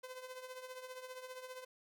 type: tone with tremolo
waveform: sawtooth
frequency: 511 Hz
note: C5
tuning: 41 cents flat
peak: -40 dBFS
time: 0.03-1.65 s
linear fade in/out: 10 ms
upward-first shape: triangle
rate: 15 Hz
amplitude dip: 70%
effects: none